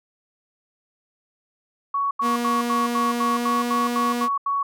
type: tone bursts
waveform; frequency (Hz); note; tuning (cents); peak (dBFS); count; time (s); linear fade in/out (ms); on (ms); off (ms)
sine; 1118; C#6; +14; -20; 11; 1.94-4.63; 5; 170; 82
type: tone with pitch glide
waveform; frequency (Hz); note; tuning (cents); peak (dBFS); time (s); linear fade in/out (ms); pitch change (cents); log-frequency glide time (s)
sawtooth; 239 to 240.9; A#3 to B3; +43 to -43; -19; 2.21-4.29; 50; +14; 3.31-3.55
effects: none